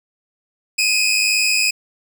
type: tone pair together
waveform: 20% pulse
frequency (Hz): 2460 / 2562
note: D#7 / E7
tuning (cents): -20 / -50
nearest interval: minor second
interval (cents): 70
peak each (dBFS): -13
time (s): 0.78-1.71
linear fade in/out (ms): 10
effects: none